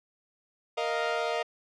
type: chord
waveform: sawtooth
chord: Bb suspended fourth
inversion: none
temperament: equal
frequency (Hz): 466.2 / 622.3 / 698.5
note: Bb4 / Eb5 / F5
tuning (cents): 0 / 0 / 0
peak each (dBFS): -28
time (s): 0.77-1.43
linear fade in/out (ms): 10
effects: low-pass 4000 Hz 12 dB/octave